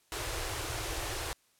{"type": "band-stop noise", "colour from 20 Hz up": "pink", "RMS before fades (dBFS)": -36, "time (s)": [0.12, 1.33], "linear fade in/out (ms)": 0, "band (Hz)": [130, 300], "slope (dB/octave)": 96, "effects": ["white hiss -69 dBFS RMS until 1.59 s", "low-pass 12000 Hz 12 dB/octave"]}